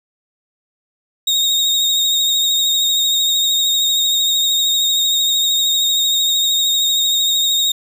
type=tone with vibrato; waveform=35% pulse; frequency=3729 Hz; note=A#7; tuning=in tune; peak=-12 dBFS; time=1.27-7.72 s; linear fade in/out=5 ms; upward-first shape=sine; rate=13 Hz; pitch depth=33 cents each way; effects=none